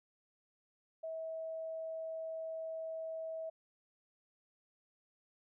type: tone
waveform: sine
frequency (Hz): 646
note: E5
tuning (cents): -35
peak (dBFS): -39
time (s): 1.03-3.5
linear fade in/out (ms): 10
effects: none